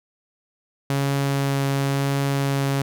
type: tone with vibrato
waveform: sawtooth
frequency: 138.59 Hz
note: C#3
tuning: in tune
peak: -16 dBFS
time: 0.9-2.82 s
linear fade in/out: 2 ms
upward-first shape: triangle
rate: 0.96 Hz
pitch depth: 9 cents each way
effects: none